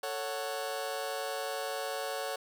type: chord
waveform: sawtooth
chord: F# minor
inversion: first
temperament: just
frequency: 444 / 555 / 740 Hz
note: A4 / C#5 / F#5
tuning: +16 / +2 / 0 cents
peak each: -36 / -33 / -35 dBFS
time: 0.03-2.36 s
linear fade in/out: 5 ms
effects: none